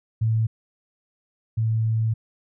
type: tone pair in turn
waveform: sine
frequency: 111.6 / 111.6 Hz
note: A2 / A2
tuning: +25 / +25 cents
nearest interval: unison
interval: 0 cents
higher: neither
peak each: -18 / -19 dBFS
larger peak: first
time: 0.21-0.47 / 1.57-2.14 s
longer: second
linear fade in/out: 10 ms
effects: none